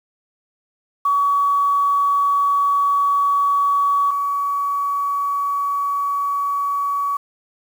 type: tone pair in turn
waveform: sine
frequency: 1132 / 1132 Hz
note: C#6 / C#6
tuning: +36 / +36 cents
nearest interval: unison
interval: 0 cents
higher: neither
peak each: -14 / -18 dBFS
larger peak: first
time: 1.05-4.11 / 4.11-7.17 s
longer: neither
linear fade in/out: 5 ms
effects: 7-bit